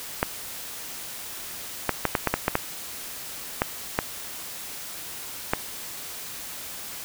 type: clicks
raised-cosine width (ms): 0.5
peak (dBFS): -5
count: 11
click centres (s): 0.229 / 1.893 / 2.053 / 2.152 / 2.273 / 2.34 / 2.481 / 2.554 / 3.619 / 3.989 / 5.535
effects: white hiss -37 dBFS RMS until 7.04 s